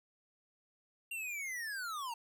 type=linear sweep; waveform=square; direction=down; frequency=2784 to 894 Hz; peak=-39 dBFS; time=1.11-2.14 s; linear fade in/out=5 ms; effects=none

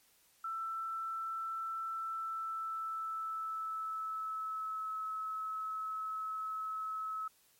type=tone with pitch glide; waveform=sine; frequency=1332 to 1293.3 Hz; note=E6 to E6; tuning=+18 to -33 cents; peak=-36 dBFS; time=0.44-7.28 s; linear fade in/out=5 ms; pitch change=-51 cents; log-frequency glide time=1.94-4.99 s; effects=white hiss -68 dBFS RMS until 7.59 s + MP3 64 kbps

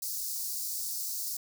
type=high-pass noise; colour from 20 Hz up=white; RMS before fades=-35 dBFS; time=0.02-1.37 s; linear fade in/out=5 ms; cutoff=4500 Hz; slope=48 dB/octave; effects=none

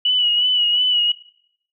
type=tone with vibrato; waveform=sine; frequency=2940 Hz; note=F#7; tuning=12 cents flat; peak=-14 dBFS; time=0.05-1.12 s; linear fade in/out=5 ms; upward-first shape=sine; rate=2.8 Hz; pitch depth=40 cents each way; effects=noise-tail reverb RT60 0.7 s tail -21 dB re dry

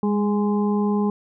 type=harmonic tone with a mistuned harmonic; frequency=207.7 Hz; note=G#3; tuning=in tune; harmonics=1 / 2 / 4 / 5; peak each=-19 / -25 / -31 / -33 dBFS; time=0.03-1.1 s; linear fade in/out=2 ms; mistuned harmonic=1; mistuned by=-25 cents; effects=none

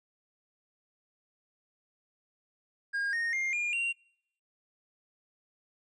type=tone with pitch steps; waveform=triangle; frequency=1622 / 1852.5 / 2116 / 2416 / 2760 Hz; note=G#6 / A#6 / C7 / D7 / F7; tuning=-41 / -11 / +19 / +48 / -21 cents; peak=-27 dBFS; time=2.93-3.93 s; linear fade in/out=20 ms; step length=200 ms; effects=noise-tail reverb RT60 0.7 s tail -26 dB re dry + resampled to 22050 Hz

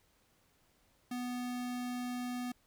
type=tone; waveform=square; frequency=246.9 Hz; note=B3; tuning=in tune; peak=-37 dBFS; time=1.11-2.52 s; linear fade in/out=5 ms; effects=pink hiss -71 dBFS RMS until 2.66 s

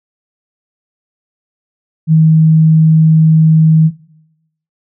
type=tone; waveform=sine; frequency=158.8 Hz; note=D#3; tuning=36 cents sharp; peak=-4 dBFS; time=2.07-3.91 s; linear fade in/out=50 ms; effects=noise-tail reverb RT60 0.8 s tail -17 dB re dry

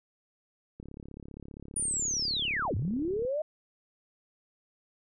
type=click train; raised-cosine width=3 ms; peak=-31 dBFS; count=87; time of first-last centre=0.8-3.25 s; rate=35.1 Hz
type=linear two-way sweep; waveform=sine; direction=down then up; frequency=9690 to 79.4 to 632 Hz; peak=-28 dBFS; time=1.76-3.42 s; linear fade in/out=5 ms; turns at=2.75 s
effects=none

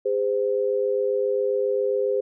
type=tone pair together; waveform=sine; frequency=406.2 / 513.6 Hz; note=G#4 / C5; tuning=-38 / -32 cents; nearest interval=major third; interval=406 cents; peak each=-23 dBFS; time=0.05-2.21 s; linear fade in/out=10 ms; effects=none

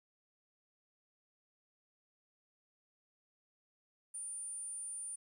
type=tone; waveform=sine; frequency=9240 Hz; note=D9; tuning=29 cents flat; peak=-39 dBFS; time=4.14-5.16 s; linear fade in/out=10 ms; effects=tanh soft clip ceiling -39 dBFS + 12-bit

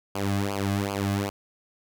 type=tone with flanger; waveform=sawtooth; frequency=99.6 Hz; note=G2; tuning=28 cents sharp; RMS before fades=-27 dBFS; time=0.15-1.3 s; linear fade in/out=5 ms; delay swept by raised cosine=0.52 to 2.22 ms; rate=2.6 Hz; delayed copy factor=-1; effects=none

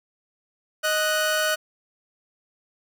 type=tone pair together; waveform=sawtooth; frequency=622.3 / 1480.1 Hz; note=D#5 / F#6; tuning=0 / 0 cents; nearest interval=octave + minor third; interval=1500 cents; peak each=-20 dBFS; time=0.83-1.56 s; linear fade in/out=20 ms; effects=none

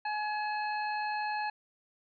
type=harmonic tone with a mistuned harmonic; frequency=844 Hz; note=G#5; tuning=28 cents sharp; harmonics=1 / 2 / 3 / 5; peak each=-32 / -38 / -42 / -46 dBFS; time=0.05-1.5 s; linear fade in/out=5 ms; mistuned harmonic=3; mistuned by=+31 cents; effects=none

